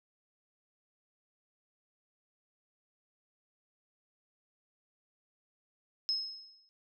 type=tone with exponential decay; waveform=sine; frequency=5170 Hz; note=E8; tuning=34 cents flat; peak=-27 dBFS; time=6.09-6.69 s; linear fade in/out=0 ms; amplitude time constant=130 ms; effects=none